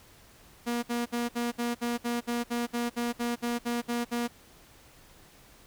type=tone bursts; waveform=sawtooth; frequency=238.3 Hz; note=A#3; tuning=38 cents sharp; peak=-24 dBFS; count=16; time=0.66-4.28 s; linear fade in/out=20 ms; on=170 ms; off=60 ms; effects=pink hiss -56 dBFS RMS until 5.66 s

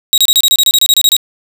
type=tone bursts; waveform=sawtooth; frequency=3814 Hz; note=A#7; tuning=39 cents sharp; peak=-3 dBFS; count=14; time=0.13-1.166 s; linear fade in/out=0 ms; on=48 ms; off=28 ms; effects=none

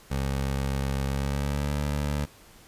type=tone with pitch glide; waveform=20% pulse; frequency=67.9 to 72.77 Hz; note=C#2 to D2; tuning=-35 to -15 cents; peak=-21 dBFS; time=0.1-2.26 s; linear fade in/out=20 ms; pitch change=+120 cents; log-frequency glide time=1.07-1.76 s; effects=pink hiss -53 dBFS RMS until 2.67 s + resampled to 32000 Hz

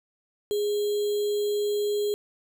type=tone with sample-and-hold; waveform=sine; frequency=414.1 Hz; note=G#4; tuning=5 cents flat; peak=-23 dBFS; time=0.51-2.14 s; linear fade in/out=0 ms; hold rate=3675 Hz; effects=none

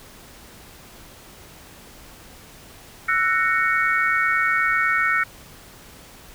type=chord; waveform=sine; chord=F# dominant seventh; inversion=third; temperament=just; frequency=1332 / 1480 / 1850 / 2220 Hz; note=E6 / F#6 / A#6 / C#7; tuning=+18 / 0 / -14 / +2 cents; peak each=-23 dBFS; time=3.08-5.24 s; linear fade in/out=10 ms; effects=pink hiss -45 dBFS RMS until 6.34 s

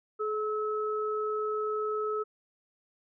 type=tone pair together; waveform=sine; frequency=427.1 / 1294.7 Hz; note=G#4 / E6; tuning=+48 / -32 cents; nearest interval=octave + perfect fifth; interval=1920 cents; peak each=-30 / -33 dBFS; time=0.19-2.24 s; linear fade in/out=20 ms; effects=none

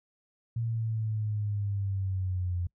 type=linear sweep; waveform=sine; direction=down; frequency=116.3 to 87.31 Hz; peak=-28 dBFS; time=0.56-2.67 s; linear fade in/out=5 ms; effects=noise-tail reverb RT60 0.1 s tail -24 dB re dry

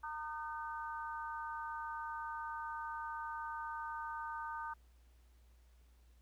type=harmonic tone; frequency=305.3 Hz; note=D#4; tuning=33 cents flat; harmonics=3 / 4 / 5; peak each=-43 / -45 / -47 dBFS; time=0.03-4.74 s; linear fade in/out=10 ms; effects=added 60 Hz sine -62 dBFS peak until 6.21 s + pink hiss -75 dBFS RMS until 6.21 s

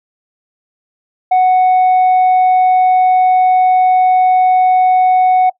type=tone; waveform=sine; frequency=740 Hz; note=F#5; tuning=in tune; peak=-4 dBFS; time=1.31-5.5 s; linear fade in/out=10 ms; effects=noise-tail reverb RT60 0.1 s tail -21 dB re dry + tanh soft clip ceiling -6 dBFS

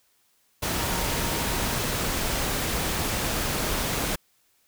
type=tone in noise; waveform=sine; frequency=932.3 Hz; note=A#5; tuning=in tune; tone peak=-38 dBFS; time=0.79-1.75 s; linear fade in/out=10 ms; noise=pink; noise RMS=-27 dBFS; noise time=0.62-4.16 s; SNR=-14 dB; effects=white hiss -66 dBFS RMS until 4.67 s

